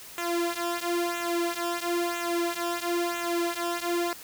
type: tone with flanger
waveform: sawtooth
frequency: 344.6 Hz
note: F4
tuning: 23 cents flat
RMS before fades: -29 dBFS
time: 0.18-4.13 s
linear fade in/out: 0 ms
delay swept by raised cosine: 0.2 to 3.4 ms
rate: 1 Hz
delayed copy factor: -0.9
effects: white hiss -45 dBFS RMS until 4.23 s